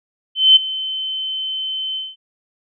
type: tone with ADSR envelope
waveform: sine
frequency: 3070 Hz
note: G7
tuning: 37 cents flat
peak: -4 dBFS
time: 0.35-2.16 s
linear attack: 210 ms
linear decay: 15 ms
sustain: -17 dB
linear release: 200 ms
effects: none